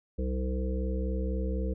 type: harmonic tone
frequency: 64 Hz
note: C2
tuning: 38 cents flat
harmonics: 1 / 3 / 5 / 7 / 8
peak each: -29 / -36 / -40 / -39 / -40 dBFS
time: 0.18-1.74 s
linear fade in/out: 10 ms
effects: none